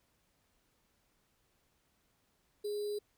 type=tone with sample-and-hold; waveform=sine; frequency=414.7 Hz; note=G#4; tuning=3 cents flat; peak=-34 dBFS; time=2.64-2.99 s; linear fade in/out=10 ms; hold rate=4410 Hz; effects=pink hiss -75 dBFS RMS until 3.17 s